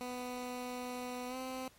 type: tone with pitch glide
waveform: 15% pulse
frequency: 248.6 to 258.9 Hz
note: B3 to C4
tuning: +12 to -18 cents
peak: -33 dBFS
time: 0.01-1.68 s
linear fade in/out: 0 ms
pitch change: +70 cents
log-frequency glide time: 1.28-1.36 s
effects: pink hiss -63 dBFS RMS until 1.78 s + MP3 64 kbps